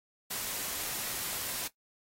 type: noise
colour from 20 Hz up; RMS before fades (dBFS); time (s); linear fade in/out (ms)
white; -36; 0.3-1.68; 10
effects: noise-tail reverb RT60 0.1 s tail -17 dB re dry + AAC 48 kbps